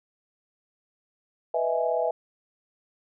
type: chord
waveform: sine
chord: E major seventh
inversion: second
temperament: equal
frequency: 493.9 / 622.3 / 659.3 / 830.6 Hz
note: B4 / D#5 / E5 / G#5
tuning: 0 / 0 / 0 / 0 cents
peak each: -28 / -30 / -26 / -31 dBFS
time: 1.54-2.11 s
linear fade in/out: 5 ms
effects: none